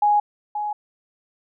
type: tone pair in turn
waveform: sine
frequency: 830.6 / 836.9 Hz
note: G#5 / G#5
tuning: 0 / +13 cents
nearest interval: unison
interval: 13 cents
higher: second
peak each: -14 / -23 dBFS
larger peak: first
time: 0.02-0.2 / 0.55-0.73 s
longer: neither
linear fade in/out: 5 ms
effects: none